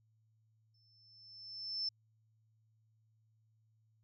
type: tone with exponential growth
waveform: sine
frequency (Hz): 5300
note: E8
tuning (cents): +9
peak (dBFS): -33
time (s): 0.74-1.89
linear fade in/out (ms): 5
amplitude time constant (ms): 250
effects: added 110 Hz sine -70 dBFS peak until 4.03 s